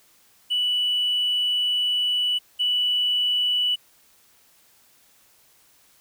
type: tone pair in turn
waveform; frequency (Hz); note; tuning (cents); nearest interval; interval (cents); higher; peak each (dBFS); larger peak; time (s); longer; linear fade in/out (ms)
triangle; 2960 / 2960; F#7 / F#7; 0 / 0; unison; 0; neither; -17 / -16; second; 0.5-2.39 / 2.59-3.76; first; 20
effects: tanh soft clip ceiling -17 dBFS + white hiss -58 dBFS RMS until 6 s